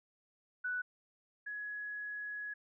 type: tone pair in turn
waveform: sine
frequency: 1484 / 1680.1 Hz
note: F#6 / G#6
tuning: +5 / +20 cents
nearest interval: major second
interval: 215 cents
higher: second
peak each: -34 / -39 dBFS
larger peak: first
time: 0.64-0.82 / 1.46-2.54 s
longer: second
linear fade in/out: 10 ms
effects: none